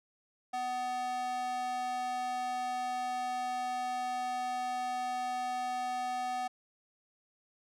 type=tone with high-pass filter; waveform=square; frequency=249.7 Hz; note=B3; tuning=19 cents sharp; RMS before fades=-35 dBFS; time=0.53-6.48 s; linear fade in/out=10 ms; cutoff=650 Hz; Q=5.7; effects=low-pass 9000 Hz 12 dB/octave